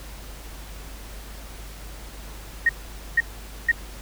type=tone bursts; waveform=sine; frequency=1864.7 Hz; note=A#6; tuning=in tune; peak=-14 dBFS; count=3; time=2.66-3.716 s; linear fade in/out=5 ms; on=32 ms; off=480 ms; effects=added 50 Hz sine -38 dBFS peak until 4.01 s + pink hiss -43 dBFS RMS until 4.01 s